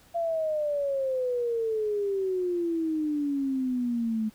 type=exponential sweep; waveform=sine; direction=down; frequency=686 to 214.9 Hz; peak=-25 dBFS; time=0.14-4.3 s; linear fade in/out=20 ms; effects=pink hiss -58 dBFS RMS until 4.34 s